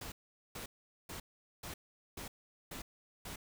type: noise bursts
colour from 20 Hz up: pink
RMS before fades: -45 dBFS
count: 7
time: 0.01-3.36 s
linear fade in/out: 5 ms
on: 110 ms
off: 430 ms
effects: none